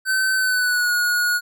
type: tone with pitch glide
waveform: square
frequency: 1533 to 1449.5 Hz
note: G6 to F#6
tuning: -39 to -36 cents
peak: -18 dBFS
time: 0.05-1.41 s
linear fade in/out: 50 ms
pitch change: -97 cents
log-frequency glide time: 0.35-0.92 s
effects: none